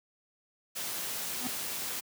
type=noise; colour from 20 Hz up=white; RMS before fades=-36 dBFS; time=0.75-2.01 s; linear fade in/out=20 ms
type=tone with exponential growth; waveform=square; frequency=249.9 Hz; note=B3; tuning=21 cents sharp; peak=-31 dBFS; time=1.35-1.47 s; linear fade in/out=0 ms; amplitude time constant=26 ms
effects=high-pass 100 Hz 12 dB/octave